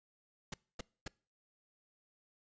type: noise bursts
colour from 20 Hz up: pink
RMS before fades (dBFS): -41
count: 3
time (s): 0.52-1.08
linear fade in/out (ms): 5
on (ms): 20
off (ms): 250
effects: noise-tail reverb RT60 0.4 s tail -25 dB re dry + resampled to 16000 Hz